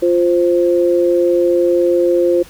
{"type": "tone pair together", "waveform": "sine", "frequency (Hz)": [349.2, 523.2], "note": ["F4", "C5"], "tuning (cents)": [0, 0], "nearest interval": "perfect fifth", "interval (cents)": 700, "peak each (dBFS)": [-12, -14], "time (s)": [0.02, 2.43], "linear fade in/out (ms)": 10, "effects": ["pink hiss -41 dBFS RMS until 2.49 s"]}